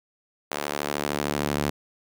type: tone with high-pass filter sweep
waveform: sawtooth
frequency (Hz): 73.1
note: D2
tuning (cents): -7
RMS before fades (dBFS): -28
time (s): 0.51-1.7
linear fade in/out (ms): 5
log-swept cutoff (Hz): 540 to 160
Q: 0.72
effects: none